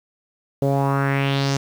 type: tone with low-pass filter sweep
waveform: sawtooth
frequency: 138.1 Hz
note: C#3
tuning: 6 cents flat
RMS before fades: -20 dBFS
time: 0.62-1.57 s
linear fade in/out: 2 ms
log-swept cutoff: 510 to 6500 Hz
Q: 3.2
effects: 7-bit